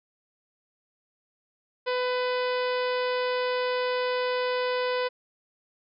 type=harmonic tone; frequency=500 Hz; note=B4; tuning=21 cents sharp; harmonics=1 / 2 / 3 / 4 / 5 / 6 / 7 / 8 / 9 / 10; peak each=-26 / -32 / -36 / -38 / -40 / -42 / -43 / -44 / -45 / -46 dBFS; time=1.86-5.09 s; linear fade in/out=20 ms; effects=none